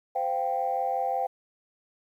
sine chord, C suspended fourth, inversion none, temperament equal with one note detuned, 517.5 / 698.5 / 784 Hz, C5 / F5 / G5, -19 / 0 / 0 cents, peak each -31 / -30 / -27 dBFS, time 0.15-1.27 s, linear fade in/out 10 ms, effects tanh soft clip ceiling -17 dBFS + 10-bit

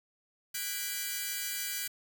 5% pulse chord, G# half-diminished seventh, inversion third, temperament equal with one note detuned, 1480 / 1633.6 / 1975.5 / 2349 Hz, F#6 / G#6 / B6 / D7, 0 / -29 / 0 / 0 cents, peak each -29 dBFS, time 0.54-1.88 s, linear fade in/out 10 ms, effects 8-bit

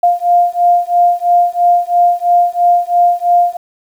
sine beating tone pair, 700 / 703 Hz, F5 / F5, +4 / +11 cents, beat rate 3 Hz, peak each -11 dBFS, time 0.03-3.57 s, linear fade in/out 5 ms, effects 7-bit

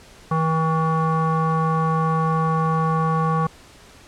square tone with low-pass filter, 160.6 Hz, E3, 45 cents flat, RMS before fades -20 dBFS, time 0.31-3.47 s, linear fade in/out 5 ms, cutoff 1100 Hz, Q 5.5, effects pink hiss -47 dBFS RMS until 4.07 s + low-pass 9000 Hz 12 dB/octave

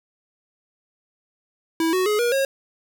square tone with pitch steps, 326.5 / 370.7 / 421 / 478 / 542.8 Hz, E4 / F#4 / G#4 / A#4 / C#5, -17 / +3 / +24 / +43 / -36 cents, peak -19 dBFS, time 1.8-2.45 s, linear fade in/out 2 ms, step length 130 ms, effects 10-bit

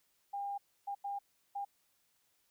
sine tone bursts at uneven times, 803 Hz, G5, 41 cents sharp, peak -36 dBFS, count 4, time 0.33-0.58 / 0.87-0.95 / 1.04-1.19 / 1.55-1.65 s, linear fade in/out 10 ms, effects white hiss -75 dBFS RMS until 2.5 s

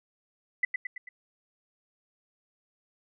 sine tone with echo, 1999 Hz, B6, 20 cents sharp, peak -21 dBFS, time 0.63-0.65 s, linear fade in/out 5 ms, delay 110 ms, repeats 4, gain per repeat -5 dB, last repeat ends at 1.09 s, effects none

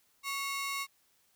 sawtooth ring-modulated tone, 1646 Hz, G#6, 16 cents flat, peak -27 dBFS, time 0.23-0.87 s, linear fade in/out 50 ms, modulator 528 Hz, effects white hiss -70 dBFS RMS until 1.35 s

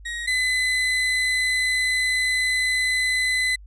35% pulse tone pair in turn, 1889 / 2017 Hz, A#6 / B6, +22 / +36 cents, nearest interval minor second, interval 114 cents, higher second, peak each -26 / -18 dBFS, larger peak second, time 0.05-0.27 / 0.27-3.56 s, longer second, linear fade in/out 10 ms, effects added 50 Hz sine -41 dBFS peak until 3.66 s + resampled to 22050 Hz

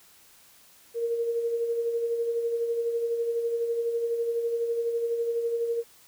sine tone with tremolo, 466.2 Hz, A#4, in tune, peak -23 dBFS, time 0.94-5.84 s, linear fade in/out 50 ms, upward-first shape sine, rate 12 Hz, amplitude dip 45%, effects white hiss -56 dBFS RMS until 6.07 s

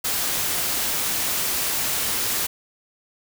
white noise, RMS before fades -24 dBFS, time 0.04-2.47 s, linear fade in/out 10 ms, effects none

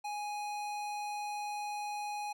sine tone with hard clipping, 830.6 Hz, G#5, in tune, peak -38 dBFS, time 0.04-2.33 s, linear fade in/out 10 ms, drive 18 dB, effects none

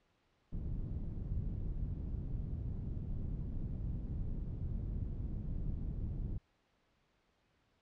pink low-pass noise, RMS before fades -39 dBFS, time 0.52-6.38 s, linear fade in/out 5 ms, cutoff 150 Hz, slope 12 dB/octave, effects pink hiss -75 dBFS RMS until 7.81 s + low-pass 4000 Hz 12 dB/octave

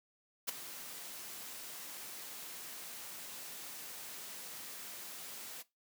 white noise with ADSR envelope, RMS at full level -34 dBFS, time 0.47-5.63 s, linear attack 20 ms, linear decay 11 ms, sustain -13 dB, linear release 18 ms, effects noise-tail reverb RT60 0.2 s tail -18 dB re dry + high-pass 150 Hz 12 dB/octave

